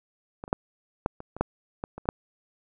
clicks, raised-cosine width 1 ms, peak -22 / -28 / -8 / -10 / -25 / -24 / -8 / -17 / -24 / -30 / -6 dBFS, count 11, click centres 0.439 / 0.479 / 0.529 / 1.061 / 1.204 / 1.366 / 1.41 / 1.839 / 1.98 / 2.056 / 2.089 s, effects none

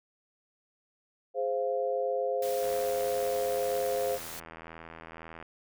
sine chord, F minor, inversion first, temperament equal with one note detuned, 415.3 / 523.3 / 692.4 Hz, Ab4 / C5 / F5, 0 / 0 / -15 cents, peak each -34 / -29 / -34 dBFS, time 1.34-4.19 s, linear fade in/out 50 ms
white noise, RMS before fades -42 dBFS, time 2.42-4.4 s, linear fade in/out 5 ms
click train, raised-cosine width 0.5 ms, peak -29 dBFS, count 230, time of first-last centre 2.63-5.426 s, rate 81.9 Hz
effects none

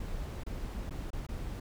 brown noise with dropouts, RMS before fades -38 dBFS, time 0-1.6 s, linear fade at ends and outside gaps 5 ms, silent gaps 0.436-0.464 / 0.896-0.907 / 1.105-1.13 / 1.267-1.287 s, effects none

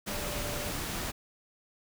sine tone in noise, 587.3 Hz, D5, in tune, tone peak -41 dBFS, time 0.09-0.73 s, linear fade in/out 20 ms, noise pink, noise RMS -35 dBFS, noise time 0.06-1.12 s, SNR -9 dB, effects none

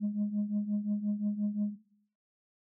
sine tone with tremolo, 207.7 Hz, G#3, in tune, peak -24 dBFS, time 0-1.76 s, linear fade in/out 50 ms, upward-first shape triangle, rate 5.7 Hz, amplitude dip 80%, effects noise-tail reverb RT60 0.7 s tail -17 dB re dry + tanh soft clip ceiling -25 dBFS

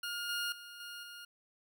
20% pulse tone with level steps, 1420 Hz, F6, 28 cents sharp, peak -32 / -29 / -43 / -39 / -42 dBFS, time 0.03-1.25 s, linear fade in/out 5 ms, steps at 0.29 / 0.52 / 0.8 / 1.03 s, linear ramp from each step 2 ms, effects none

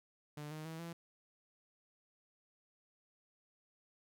sawtooth tone with pitch steps, 148.7 / 155.01 / 161.6 / 168.46 Hz, D3 / D#3 / E3 / E3, +22 / -6 / -34 / +38 cents, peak -40 dBFS, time 0.37-0.93 s, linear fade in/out 5 ms, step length 140 ms, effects none

